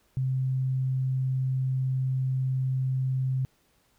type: tone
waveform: sine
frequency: 130.81 Hz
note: C3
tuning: in tune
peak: -24 dBFS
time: 0.17-3.45 s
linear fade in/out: 0 ms
effects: pink hiss -67 dBFS RMS until 3.98 s